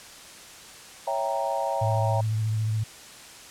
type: chord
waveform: sine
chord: C# diminished seventh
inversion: none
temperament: equal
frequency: 554.4 / 659.3 / 784 / 932.3 Hz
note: C#5 / E5 / G5 / Bb5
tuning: 0 / 0 / 0 / 0 cents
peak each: -30 dBFS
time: 1.07-2.21 s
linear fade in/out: 5 ms
type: tone with vibrato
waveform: sine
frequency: 109.2 Hz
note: A2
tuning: 13 cents flat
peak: -23 dBFS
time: 1.81-2.84 s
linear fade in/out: 10 ms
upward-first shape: triangle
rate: 14 Hz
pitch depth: 36 cents each way
effects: white hiss -45 dBFS RMS until 3.5 s + low-pass 9000 Hz 12 dB/octave